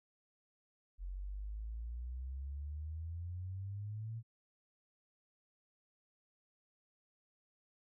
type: exponential sweep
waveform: sine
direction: up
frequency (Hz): 44.47 to 115.7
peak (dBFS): -40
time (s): 0.98-4.23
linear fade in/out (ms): 50
effects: none